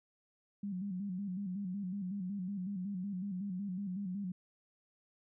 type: tone with vibrato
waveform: sine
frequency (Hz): 191.7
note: G3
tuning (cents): -38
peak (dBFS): -36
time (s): 0.63-4.32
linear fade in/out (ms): 5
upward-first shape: square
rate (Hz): 5.4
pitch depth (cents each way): 91
effects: none